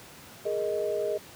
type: chord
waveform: sine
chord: Ab suspended second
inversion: none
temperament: equal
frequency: 415.3 / 466.2 / 622.3 Hz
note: Ab4 / Bb4 / Eb5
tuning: 0 / 0 / 0 cents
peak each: -30 / -33 / -30 dBFS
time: 0.45-1.18 s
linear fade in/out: 10 ms
effects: pink hiss -48 dBFS RMS until 1.35 s + high-pass 100 Hz 12 dB/octave